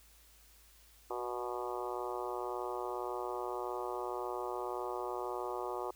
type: harmonic tone with a mistuned harmonic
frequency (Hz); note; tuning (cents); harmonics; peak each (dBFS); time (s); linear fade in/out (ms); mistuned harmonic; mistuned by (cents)
121.8; B2; -24; 3 / 4 / 5 / 6 / 7 / 8 / 9 / 10; -41 / -43 / -46 / -45 / -44 / -46 / -46 / -48; 1.1-5.91; 5; 3; +22
effects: added 54 Hz sine -63 dBFS peak until 5.95 s + white hiss -63 dBFS RMS until 5.95 s